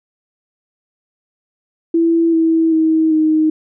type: tone with pitch steps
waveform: sine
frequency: 332.3 / 325.5 / 318.8 / 312.2 Hz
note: E4 / E4 / D#4 / D#4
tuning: +14 / -22 / +42 / +6 cents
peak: -10 dBFS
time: 1.94-3.5 s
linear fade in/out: 5 ms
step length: 390 ms
effects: none